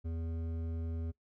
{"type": "tone with hard clipping", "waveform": "sine", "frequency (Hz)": 82.3, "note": "E2", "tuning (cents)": -2, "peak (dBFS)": -37, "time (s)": [0.04, 1.12], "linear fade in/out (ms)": 20, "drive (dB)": 11, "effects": ["noise-tail reverb RT60 0.1 s tail -20 dB re dry"]}